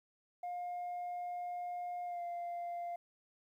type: tone with pitch glide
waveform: sine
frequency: 710 to 695.4 Hz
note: F5 to F5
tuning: +28 to -8 cents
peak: -36 dBFS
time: 0.43-2.96 s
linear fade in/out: 5 ms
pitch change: -36 cents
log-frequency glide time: 2.05-2.22 s
effects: tanh soft clip ceiling -37 dBFS + 12-bit